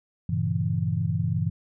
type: chord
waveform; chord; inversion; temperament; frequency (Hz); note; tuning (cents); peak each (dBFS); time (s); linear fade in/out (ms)
sine; G diminished seventh; none; equal; 98 / 116.54 / 138.59 / 164.81; G2 / Bb2 / Db3 / Fb3; 0 / 0 / 0 / 0; -28 / -29 / -30 / -27; 0.29-1.5; 5
effects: none